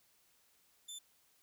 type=tone; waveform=20% pulse; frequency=3532 Hz; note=A7; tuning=6 cents sharp; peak=-39 dBFS; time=0.88-0.99 s; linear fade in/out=10 ms; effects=white hiss -71 dBFS RMS until 1.42 s